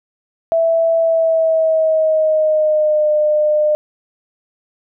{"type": "tone with pitch glide", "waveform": "sine", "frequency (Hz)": [659.3, 604.6], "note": ["E5", "D#5"], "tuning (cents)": [0, -50], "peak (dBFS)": -11, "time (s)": [0.52, 3.75], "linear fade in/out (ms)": 0, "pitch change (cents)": -150, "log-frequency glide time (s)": [0.98, 3.1], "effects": []}